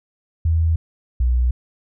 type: tone pair in turn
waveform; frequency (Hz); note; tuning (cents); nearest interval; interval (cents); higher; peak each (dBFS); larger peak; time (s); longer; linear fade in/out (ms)
sine; 81.6 / 61.38; E2 / B1; -17 / -10; perfect fourth; 493; first; -14; neither; 0.45-0.76 / 1.2-1.51; neither; 5
effects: none